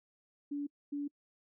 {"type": "tone bursts at uneven times", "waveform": "sine", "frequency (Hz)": 287.5, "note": "D4", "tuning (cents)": -37, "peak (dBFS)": -34, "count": 2, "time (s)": [[0.51, 0.67], [0.92, 1.08]], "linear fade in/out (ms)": 10, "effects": ["noise-tail reverb RT60 0.1 s tail -26 dB re dry"]}